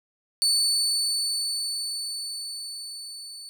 30% pulse tone with level ramp, 4487 Hz, C#8, 20 cents sharp, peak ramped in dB -16 to -36 dBFS, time 0.42-3.49 s, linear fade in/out 0 ms, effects none

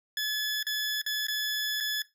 20% pulse tone with dropouts, 1715 Hz, A6, 45 cents flat, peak -23 dBFS, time 0.17-2.02 s, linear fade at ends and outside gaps 2 ms, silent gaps 0.628-0.667 / 1.016-1.063 / 1.269-1.283 / 1.803-1.807 s, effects noise-tail reverb RT60 0.2 s tail -17 dB re dry

